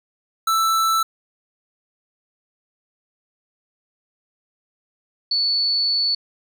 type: tone pair in turn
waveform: square / sine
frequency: 1323 / 4450 Hz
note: E6 / C#8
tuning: +6 / +6 cents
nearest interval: octave + major sixth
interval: 2100 cents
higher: second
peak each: -17 dBFS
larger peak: neither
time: 0.47-1.03 / 5.31-6.15 s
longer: second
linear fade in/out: 5 ms
effects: none